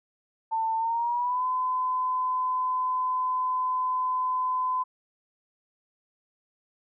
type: tone with pitch glide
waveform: sine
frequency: 895 to 1016.3 Hz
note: A5 to B5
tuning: +29 to +49 cents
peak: -24 dBFS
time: 0.51-4.84 s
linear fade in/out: 20 ms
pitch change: +220 cents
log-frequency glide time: 0.76-1.45 s
effects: none